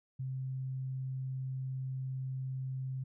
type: tone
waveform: sine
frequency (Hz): 131.3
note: C3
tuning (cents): +6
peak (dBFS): -35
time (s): 0.19-3.04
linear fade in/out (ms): 10
effects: none